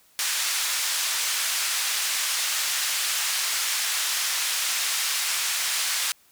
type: band-pass noise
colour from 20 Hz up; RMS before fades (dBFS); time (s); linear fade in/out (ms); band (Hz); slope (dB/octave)
white; -26; 0.19-6.12; 0; 1300 to 8400; 12
effects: white hiss -59 dBFS RMS until 6.31 s